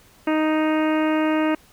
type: harmonic tone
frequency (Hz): 311.1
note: D#4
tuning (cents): 0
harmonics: 1 / 2 / 3 / 4 / 5 / 6 / 7 / 8 / 9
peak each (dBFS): -19 / -25 / -29 / -31 / -33 / -35 / -36 / -37 / -38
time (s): 0.27-1.55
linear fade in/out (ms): 5
effects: pink hiss -53 dBFS RMS until 1.72 s